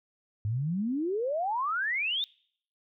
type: exponential sweep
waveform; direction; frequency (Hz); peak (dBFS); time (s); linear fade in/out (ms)
sine; up; 100 to 3709; -27; 0.45-2.24; 0
effects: noise-tail reverb RT60 0.6 s tail -25 dB re dry